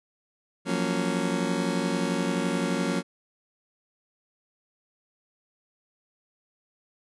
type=chord; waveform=30% pulse; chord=Gb major seventh; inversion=third; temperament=just; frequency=173.43 / 185 / 231.2 / 277.5 Hz; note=F3 / Gb3 / Bb3 / Db4; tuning=-12 / 0 / -14 / +2 cents; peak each=-28 dBFS; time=0.65-3.03 s; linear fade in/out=50 ms; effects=resampled to 24000 Hz